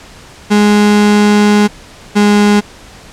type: tone pair in turn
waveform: 35% pulse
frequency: 207.7 / 206.5 Hz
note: G#3 / G#3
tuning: 0 / -10 cents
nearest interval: unison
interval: 10 cents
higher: first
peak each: -4 dBFS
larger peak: neither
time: 0.5-1.68 / 2.15-2.61 s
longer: first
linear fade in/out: 20 ms
effects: pink hiss -36 dBFS RMS until 3.12 s + low-pass 8000 Hz 12 dB/octave